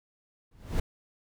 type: noise with exponential growth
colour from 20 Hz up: brown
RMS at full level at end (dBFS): -24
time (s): 0.51-0.8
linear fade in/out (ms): 5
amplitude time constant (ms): 63
effects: none